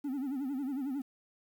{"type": "tone with vibrato", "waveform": "triangle", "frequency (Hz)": 271.5, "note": "C#4", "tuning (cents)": -36, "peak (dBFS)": -30, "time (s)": [0.04, 1.02], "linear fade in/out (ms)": 10, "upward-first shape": "sine", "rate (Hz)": 11, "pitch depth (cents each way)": 130, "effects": ["tanh soft clip ceiling -26 dBFS", "10-bit"]}